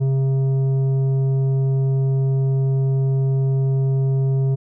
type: tone with tanh clipping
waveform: sine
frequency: 134.5 Hz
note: C3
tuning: 48 cents sharp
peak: -17 dBFS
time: 0-4.56 s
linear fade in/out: 20 ms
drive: 8 dB
effects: none